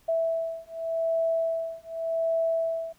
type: beating tone pair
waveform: sine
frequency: 657 / 657.86 Hz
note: E5 / E5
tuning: -6 / -4 cents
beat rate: 0.86 Hz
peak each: -28 dBFS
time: 0.08-2.93 s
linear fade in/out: 10 ms
effects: pink hiss -62 dBFS RMS until 2.98 s